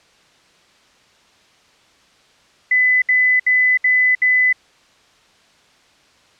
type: tone bursts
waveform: sine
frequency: 2006 Hz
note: B6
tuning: 26 cents sharp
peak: -11 dBFS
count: 5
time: 2.71-4.528 s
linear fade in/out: 5 ms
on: 310 ms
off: 67 ms
effects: white hiss -53 dBFS RMS until 6.39 s + low-pass 5000 Hz 12 dB/octave